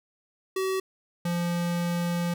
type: tone pair in turn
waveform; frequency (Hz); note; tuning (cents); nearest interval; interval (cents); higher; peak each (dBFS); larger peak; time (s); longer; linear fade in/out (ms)
square; 380 / 173.03; F#4 / F3; +46 / -16; octave + major second; 1362; first; -26; neither; 0.56-0.8 / 1.25-2.34; second; 5
effects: none